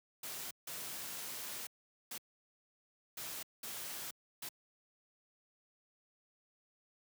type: noise bursts at uneven times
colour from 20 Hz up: white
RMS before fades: -44 dBFS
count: 6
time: 0.23-0.51 / 0.67-1.67 / 2.11-2.18 / 3.17-3.43 / 3.63-4.11 / 4.42-4.49 s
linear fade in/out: 5 ms
effects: high-pass 100 Hz 12 dB/octave